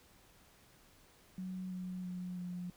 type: tone with pitch steps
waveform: sine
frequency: 185.5 / 183.05 / 180.64 / 178.25 Hz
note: F#3 / F#3 / F#3 / F3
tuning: +5 / -18 / -41 / +36 cents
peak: -39 dBFS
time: 1.38-2.7 s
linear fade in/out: 2 ms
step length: 330 ms
effects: pink hiss -64 dBFS RMS until 2.76 s